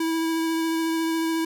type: tone with vibrato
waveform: square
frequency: 326.1 Hz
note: E4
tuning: 19 cents flat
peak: -23 dBFS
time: 0-1.45 s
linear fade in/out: 5 ms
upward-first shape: triangle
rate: 14 Hz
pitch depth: 15 cents each way
effects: none